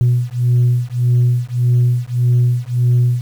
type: beating tone pair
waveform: sine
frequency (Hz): 121.5 / 123.2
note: B2 / B2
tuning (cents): -28 / -4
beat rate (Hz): 1.7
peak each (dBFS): -13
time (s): 0.01-3.21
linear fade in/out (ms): 0
effects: tanh soft clip ceiling -7 dBFS + 7-bit